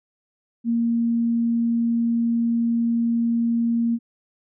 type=tone; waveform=sine; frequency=232.8 Hz; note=A#3; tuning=2 cents flat; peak=-18 dBFS; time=0.64-3.99 s; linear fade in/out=50 ms; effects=none